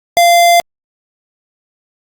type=tone; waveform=square; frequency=691 Hz; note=F5; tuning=19 cents flat; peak=-6 dBFS; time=0.17-0.6 s; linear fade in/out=0 ms; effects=Opus 48 kbps